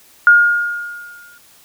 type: tone with exponential decay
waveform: sine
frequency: 1423 Hz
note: F6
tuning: 32 cents sharp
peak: -3 dBFS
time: 0.27-1.38 s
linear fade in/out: 1 ms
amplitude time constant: 240 ms
effects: white hiss -48 dBFS RMS until 1.64 s